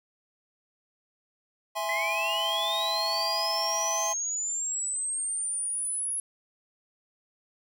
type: chord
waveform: square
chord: E augmented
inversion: none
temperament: equal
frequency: 659.3 / 830.6 / 1046.5 Hz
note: E5 / G#5 / B#5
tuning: 0 / 0 / 0 cents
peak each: -34 dBFS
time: 1.75-4.14 s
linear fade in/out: 20 ms
type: linear sweep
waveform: sine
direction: up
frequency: 1975.5 to 10570 Hz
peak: -28 dBFS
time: 1.89-6.2 s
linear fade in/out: 2 ms
effects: none